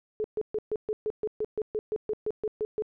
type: tone bursts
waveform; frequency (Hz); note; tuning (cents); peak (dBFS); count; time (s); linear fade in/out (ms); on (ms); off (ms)
sine; 428.8; A4; -45; -26; 16; 0.2-2.822; 0; 42; 130
effects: none